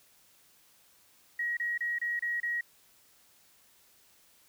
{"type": "tone bursts", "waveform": "sine", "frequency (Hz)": 1900, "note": "A#6", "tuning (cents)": 33, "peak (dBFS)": -29, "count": 6, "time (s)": [1.39, 2.61], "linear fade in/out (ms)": 5, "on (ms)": 180, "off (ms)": 28, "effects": ["white hiss -63 dBFS RMS until 4.48 s"]}